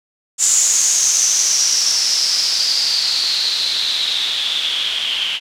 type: noise with low-pass filter sweep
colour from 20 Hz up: blue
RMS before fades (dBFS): -17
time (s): 0.38-5.4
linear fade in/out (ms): 50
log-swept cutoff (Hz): 7200 to 3000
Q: 8.1
effects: none